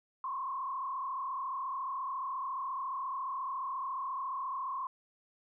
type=tone with frequency modulation; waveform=sine; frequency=1067 Hz; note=C6; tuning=34 cents sharp; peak=-34 dBFS; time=0.24-4.87 s; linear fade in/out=2 ms; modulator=34.3 Hz; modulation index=1.5; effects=none